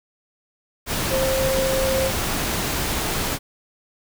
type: tone in noise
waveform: sine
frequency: 530 Hz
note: C5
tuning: 22 cents sharp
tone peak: -20 dBFS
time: 1.09-2.12 s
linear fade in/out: 50 ms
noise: pink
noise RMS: -24 dBFS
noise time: 0.86-3.39 s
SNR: +1 dB
effects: none